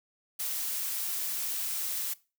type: noise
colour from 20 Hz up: blue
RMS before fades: -33 dBFS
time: 0.39-2.14 s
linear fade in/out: 10 ms
effects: noise-tail reverb RT60 0.3 s tail -20 dB re dry